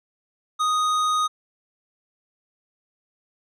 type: tone with hard clipping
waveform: sine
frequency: 1244.5 Hz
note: D#6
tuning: in tune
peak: -21 dBFS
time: 0.59-1.28 s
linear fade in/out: 20 ms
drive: 12 dB
effects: none